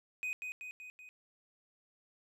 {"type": "tone with echo", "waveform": "triangle", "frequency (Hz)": 2500, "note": "D#7", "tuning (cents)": 8, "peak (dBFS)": -33, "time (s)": [0.23, 0.33], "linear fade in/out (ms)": 0, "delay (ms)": 190, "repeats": 4, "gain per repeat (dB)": -4, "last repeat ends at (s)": 1.09, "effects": []}